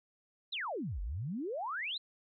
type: exponential two-way sweep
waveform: sine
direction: down then up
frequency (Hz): 4186 to 44.27 to 4186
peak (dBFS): -35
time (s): 0.52-1.98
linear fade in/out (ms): 10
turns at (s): 1.01
effects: none